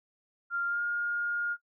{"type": "tone with pitch glide", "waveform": "sine", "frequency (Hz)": [1393, 1419.8], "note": ["F6", "F6"], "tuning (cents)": [-5, 28], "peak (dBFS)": -28, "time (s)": [0.5, 1.57], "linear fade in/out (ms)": 50, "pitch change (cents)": 33, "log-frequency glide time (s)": [0.66, 0.82], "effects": ["noise-tail reverb RT60 0.1 s tail -19 dB re dry"]}